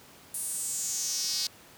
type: tone with high-pass filter sweep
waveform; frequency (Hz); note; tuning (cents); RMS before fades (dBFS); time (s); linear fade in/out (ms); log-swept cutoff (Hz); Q
square; 170; F3; -46; -32; 0.34-1.47; 2; 10000 to 4600; 4.2
effects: pink hiss -53 dBFS RMS until 1.77 s + high-pass 100 Hz 12 dB/octave